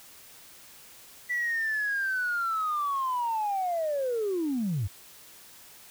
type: linear sweep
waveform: sine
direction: down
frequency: 1975.5 to 84.3 Hz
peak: -25 dBFS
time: 1.29-4.88 s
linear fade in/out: 20 ms
effects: tanh soft clip ceiling -22 dBFS + white hiss -51 dBFS RMS until 5.9 s